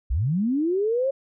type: linear sweep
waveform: sine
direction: up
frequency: 48.74 to 554.4 Hz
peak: -20 dBFS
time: 0.1-1.11 s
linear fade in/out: 10 ms
effects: none